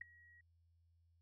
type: tone with ADSR envelope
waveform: sine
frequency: 1906 Hz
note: A#6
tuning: 38 cents sharp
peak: -39 dBFS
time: 0.01-0.41 s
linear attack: 6 ms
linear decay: 6 ms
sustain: -23 dB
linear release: 4 ms
effects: added 84 Hz sine -70 dBFS peak until 1.21 s